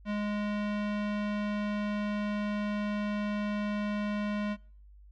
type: tone with low-pass filter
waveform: square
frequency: 207.7 Hz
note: G#3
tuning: in tune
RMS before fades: -32 dBFS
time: 0.05-4.57 s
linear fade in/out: 50 ms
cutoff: 2800 Hz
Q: 1.1
effects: noise-tail reverb RT60 0.5 s tail -25 dB re dry + added 50 Hz sine -51 dBFS peak until 5.11 s